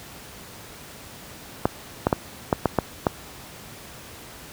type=clicks; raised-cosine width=1 ms; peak=-3 dBFS; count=7; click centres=1.655 / 2.069 / 2.128 / 2.528 / 2.657 / 2.787 / 3.068 s; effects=pink hiss -42 dBFS RMS until 4.52 s + high-pass 60 Hz 12 dB/octave